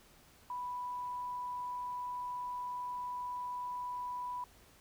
sine tone, 987.8 Hz, B5, in tune, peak -37 dBFS, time 0.5-4.44 s, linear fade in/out 2 ms, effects pink hiss -62 dBFS RMS until 4.8 s

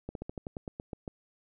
slowing click train, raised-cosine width 2 ms, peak -24 dBFS, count 11, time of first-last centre 0.09-1.078 s, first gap 62 ms, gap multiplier 1.1, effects none

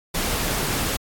pink noise, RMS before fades -24 dBFS, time 0.14-0.97 s, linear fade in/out 10 ms, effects AAC 64 kbps

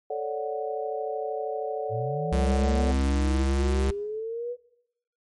sine chord, D major seventh, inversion second, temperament equal, 440 / 554.4 / 587.3 / 740 Hz, A4 / C#5 / D5 / F#5, 0 / 0 / 0 / 0 cents, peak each -31 / -35 / -34 / -33 dBFS, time 0.1-2.92 s, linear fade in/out 5 ms
sine linear sweep, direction up, 106.2 to 493.9 Hz, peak -29 dBFS, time 1.89-4.57 s, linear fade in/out 50 ms
square tone, 68 Hz, C#2, 33 cents flat, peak -23 dBFS, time 2.32-3.91 s, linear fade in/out 5 ms
effects noise-tail reverb RT60 0.9 s tail -24 dB re dry + MP3 48 kbps

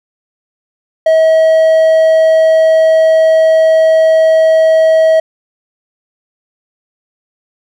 triangle tone, 641 Hz, E5, 49 cents flat, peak -3 dBFS, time 1.06-5.2 s, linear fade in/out 5 ms, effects none

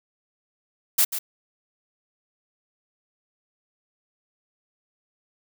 blue noise with echo, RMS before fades -18 dBFS, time 0.98-1.05 s, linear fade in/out 10 ms, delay 140 ms, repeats 1, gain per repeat -10 dB, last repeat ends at 1.19 s, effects none

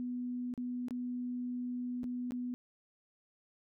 sine tone with dropouts, 246.9 Hz, B3, in tune, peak -35 dBFS, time 0-2.54 s, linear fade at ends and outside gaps 0 ms, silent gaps 0.539-0.577 / 0.884-0.908 / 2.033-2.041 / 2.308-2.32 s, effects none

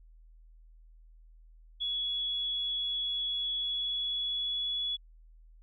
sine tone with pitch glide, 3374 to 3394 Hz, G#7 to G#7, +27 to +37 cents, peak -30 dBFS, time 1.8-4.97 s, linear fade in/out 20 ms, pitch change +10 cents, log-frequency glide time 3.47-4.82 s, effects added 40 Hz sine -53 dBFS peak until 5.62 s

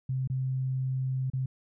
sine tone with dropouts, 130.81 Hz, C3, in tune, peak -27 dBFS, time 0.09-1.46 s, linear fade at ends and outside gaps 5 ms, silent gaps 0.275-0.299 / 1.301-1.334 s, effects none

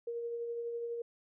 sine tone with tremolo, 469.4 Hz, A#4, 12 cents sharp, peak -34 dBFS, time 0.07-1.02 s, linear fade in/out 5 ms, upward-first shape triangle, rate 12 Hz, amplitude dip 35%, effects none

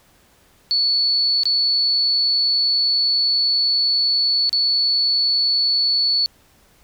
sine tone with dropouts, 4435 Hz, C#8, in tune, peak -15 dBFS, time 0.71-6.26 s, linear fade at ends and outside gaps 0 ms, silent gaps 1.434-1.455 / 4.494-4.529 s, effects pink hiss -55 dBFS RMS until 6.83 s

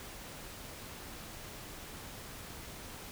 silence, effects pink hiss -47 dBFS RMS until 3.11 s

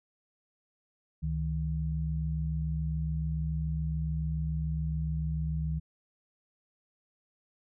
sine tone pair together, 69.9 / 156.92 Hz, C#2 / D#3, +15 / +15 cents, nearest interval octave + major second, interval 1400 cents, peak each -32 / -31 dBFS, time 1.22-5.8 s, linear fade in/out 20 ms, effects none

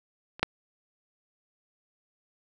clicks, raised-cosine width 0.3 ms, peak -26 / -6 dBFS, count 2, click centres 0.395 / 0.43 s, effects none

